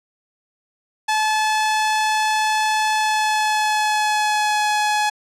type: tone with pitch glide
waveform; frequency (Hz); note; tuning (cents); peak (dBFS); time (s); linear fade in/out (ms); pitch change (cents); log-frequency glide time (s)
sawtooth; 863 to 844.3; A5 to G#5; -34 to +28; -13; 1.08-5.1; 10; -38; 2.92-4.66
effects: low-pass 9000 Hz 12 dB/octave